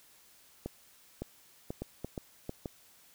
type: clicks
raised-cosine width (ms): 2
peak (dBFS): -23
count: 8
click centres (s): 0.66 / 1.22 / 1.705 / 1.82 / 2.046 / 2.178 / 2.494 / 2.658
effects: white hiss -61 dBFS RMS until 3.14 s